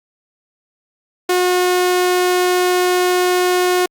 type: tone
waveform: sawtooth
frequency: 361.5 Hz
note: F#4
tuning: 40 cents flat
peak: -9 dBFS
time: 1.29-3.86 s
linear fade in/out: 5 ms
effects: Opus 48 kbps